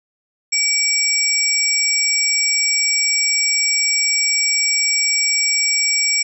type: tone cluster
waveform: sine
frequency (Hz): 2296 / 5480 / 7660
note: D7 / F8 / A#8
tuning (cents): -40 / -34 / +46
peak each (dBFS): -19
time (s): 0.52-6.23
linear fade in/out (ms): 10
effects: none